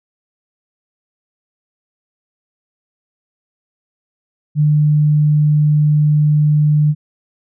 sine tone, 150 Hz, D3, 37 cents sharp, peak -9 dBFS, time 4.55-6.95 s, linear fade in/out 50 ms, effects none

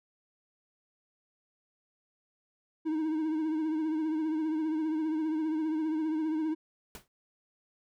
triangle tone with vibrato, 313.7 Hz, D#4, 14 cents sharp, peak -26 dBFS, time 2.85-6.55 s, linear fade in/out 20 ms, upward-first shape triangle, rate 15 Hz, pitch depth 58 cents each way
pink noise with exponential decay, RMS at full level -42 dBFS, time 6.95-7.08 s, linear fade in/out 1 ms, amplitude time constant 27 ms
effects none

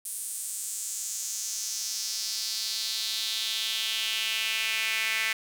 sawtooth tone with high-pass filter sweep, 221.2 Hz, A3, 9 cents sharp, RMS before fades -31 dBFS, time 0.05-5.33 s, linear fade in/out 5 ms, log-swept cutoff 9500 to 2100 Hz, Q 3.2, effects none

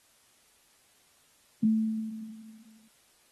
sine tone with exponential decay, 220 Hz, A3, in tune, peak -19 dBFS, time 1.63-2.88 s, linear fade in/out 5 ms, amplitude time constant 270 ms, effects white hiss -64 dBFS RMS until 3.31 s + AAC 32 kbps

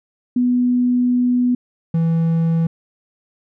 sine / triangle tone pair in turn, 246.9 / 164.7 Hz, B3 / E3, 0 / -1 cents, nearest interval perfect fifth, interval 701 cents, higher first, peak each -13 / -12 dBFS, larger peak second, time 0.36-1.55 / 1.94-2.67 s, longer first, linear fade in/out 5 ms, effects none

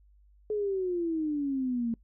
sine exponential sweep, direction down, 430 to 226.6 Hz, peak -27 dBFS, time 0.5-1.94 s, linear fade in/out 2 ms, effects noise-tail reverb RT60 0.1 s tail -25 dB re dry + added 50 Hz sine -57 dBFS peak until 2.03 s

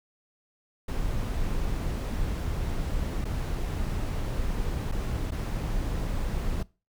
brown noise with dropouts, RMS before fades -29 dBFS, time 0.88-6.63 s, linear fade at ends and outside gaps 5 ms, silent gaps 3.244-3.251 / 4.916-4.921 / 5.308-5.318 s, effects noise-tail reverb RT60 0.3 s tail -22 dB re dry

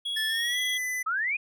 triangle tone, 3333 Hz, G#7, 5 cents sharp, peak -27 dBFS, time 0.05-0.78 s, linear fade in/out 10 ms
square tone with pitch glide, 1756 to 2005 Hz, A6 to B6, -4 to +26 cents, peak -29 dBFS, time 0.16-1.03 s, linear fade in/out 10 ms, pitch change +230 cents, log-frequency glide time 0.28-0.59 s
sine exponential sweep, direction up, 1244.5 to 2531 Hz, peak -25 dBFS, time 1.06-1.37 s, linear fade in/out 10 ms
effects none

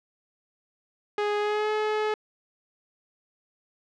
sawtooth tone with pitch glide, 415.2 to 427.6 Hz, G#4 to A4, 0 to -49 cents, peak -20 dBFS, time 1.18-2.14 s, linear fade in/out 2 ms, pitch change +51 cents, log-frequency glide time 1.39-1.7 s, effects low-pass 3000 Hz 12 dB/octave

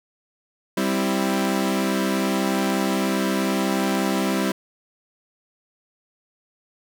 sawtooth chord, C major, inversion second, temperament equal, 196 / 261.6 / 329.6 Hz, G3 / C4 / E4, 0 / 0 / 0 cents, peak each -19 / -22 / -22 dBFS, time 0.77-4.52 s, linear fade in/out 5 ms, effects none

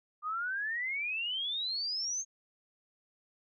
sine exponential sweep, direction up, 1200 to 6520 Hz, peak -32 dBFS, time 0.22-2.25 s, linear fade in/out 50 ms, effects none

